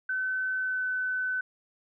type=tone with pitch glide; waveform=sine; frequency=1521 to 1510.5 Hz; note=F#6 to F#6; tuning=+47 to +35 cents; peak=-27 dBFS; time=0.09-1.41 s; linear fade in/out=5 ms; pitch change=-12 cents; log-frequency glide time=0.57-0.85 s; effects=none